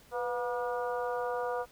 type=harmonic tone with a mistuned harmonic; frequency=240 Hz; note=B3; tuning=49 cents flat; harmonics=2 / 3 / 4 / 5 / 6; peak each=-33 / -37 / -39 / -41 / -43 dBFS; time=0.11-1.66 s; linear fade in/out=50 ms; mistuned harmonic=2; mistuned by=+53 cents; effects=pink hiss -59 dBFS RMS until 1.71 s